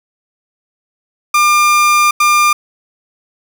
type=tone bursts at uneven times; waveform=30% pulse; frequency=1200 Hz; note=D6; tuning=37 cents sharp; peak=-5 dBFS; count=2; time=1.34-2.11 / 2.2-2.53 s; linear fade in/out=5 ms; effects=none